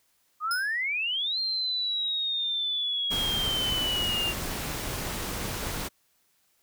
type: exponential two-way sweep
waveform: sine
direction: up then down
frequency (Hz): 1206 to 4200 to 2776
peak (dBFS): -26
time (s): 0.4-4.34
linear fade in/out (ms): 50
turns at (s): 1.39
type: tone with exponential decay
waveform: sawtooth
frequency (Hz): 5130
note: E8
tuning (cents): -48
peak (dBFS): -24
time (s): 0.51-0.83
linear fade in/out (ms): 2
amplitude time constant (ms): 68
type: noise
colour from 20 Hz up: pink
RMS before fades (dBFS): -33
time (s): 3.1-5.89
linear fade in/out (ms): 20
type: clicks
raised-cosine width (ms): 5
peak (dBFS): -23 / -23 / -26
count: 3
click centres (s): 3.478 / 3.724 / 4.094
effects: white hiss -69 dBFS RMS until 6.62 s